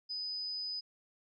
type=tone; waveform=sine; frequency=4996 Hz; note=D#8; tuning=6 cents sharp; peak=-36 dBFS; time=0.09-0.81 s; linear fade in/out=20 ms; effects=none